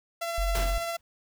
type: tone with tremolo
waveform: sawtooth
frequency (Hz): 676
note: E5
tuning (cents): +43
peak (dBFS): -25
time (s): 0.21-0.97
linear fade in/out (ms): 10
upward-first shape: sine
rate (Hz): 15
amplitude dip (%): 25
type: tone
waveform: sine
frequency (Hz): 46.25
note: F#1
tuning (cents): 0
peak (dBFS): -25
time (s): 0.38-0.78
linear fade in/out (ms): 0
type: noise with exponential decay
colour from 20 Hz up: pink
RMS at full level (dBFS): -30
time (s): 0.55-1.01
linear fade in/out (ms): 1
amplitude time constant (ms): 100
effects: none